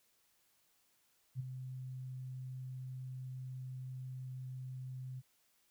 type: tone with ADSR envelope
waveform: sine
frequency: 129 Hz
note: C3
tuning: 24 cents flat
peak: -34 dBFS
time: 1.35-5.22 s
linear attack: 48 ms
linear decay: 14 ms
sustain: -8 dB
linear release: 35 ms
effects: white hiss -74 dBFS RMS until 5.7 s